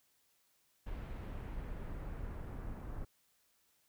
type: noise with low-pass filter sweep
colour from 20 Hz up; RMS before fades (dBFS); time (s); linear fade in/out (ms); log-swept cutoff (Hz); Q
brown; -43; 0.86-3.05; 10; 2800 to 1400; 1
effects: white hiss -74 dBFS RMS until 3.88 s